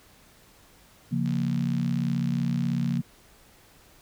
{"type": "chord", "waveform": "sine", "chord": "Bb minor", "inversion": "first", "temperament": "equal", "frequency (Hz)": [138.59, 174.61, 233.1], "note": ["Db3", "F3", "Bb3"], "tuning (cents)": [0, 0, 0], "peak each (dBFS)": -28, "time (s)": [1.11, 3.02], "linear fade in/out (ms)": 20}
{"type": "click train", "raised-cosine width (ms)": 0.2, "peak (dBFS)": -26, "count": 109, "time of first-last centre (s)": [1.26, 2.972], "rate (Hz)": 63.1}
{"effects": ["pink hiss -56 dBFS RMS until 4.01 s"]}